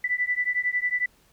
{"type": "beating tone pair", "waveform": "sine", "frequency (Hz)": [1975.5, 1986.5], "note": ["B6", "B6"], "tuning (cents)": [0, 10], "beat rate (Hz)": 11, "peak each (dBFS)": -26, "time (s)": [0.04, 1.06], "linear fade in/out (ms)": 5, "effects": ["pink hiss -61 dBFS RMS until 1.32 s"]}